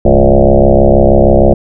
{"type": "tone with frequency modulation", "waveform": "sine", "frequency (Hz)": 283.8, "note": "C#4", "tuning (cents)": 41, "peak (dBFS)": -3, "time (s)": [0.05, 1.54], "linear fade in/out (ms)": 5, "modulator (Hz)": 66.4, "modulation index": 5.7, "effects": []}